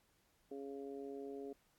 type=harmonic tone; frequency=138.59 Hz; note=C#3; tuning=in tune; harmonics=2 / 3 / 4 / 5; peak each=-49 / -46 / -57 / -57 dBFS; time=0.51-1.53 s; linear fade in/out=5 ms; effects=pink hiss -75 dBFS RMS until 1.78 s + AAC 64 kbps